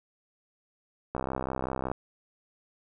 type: click train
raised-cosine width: 1 ms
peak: -17 dBFS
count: 51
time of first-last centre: 1.15-1.916 s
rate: 65.3 Hz
effects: none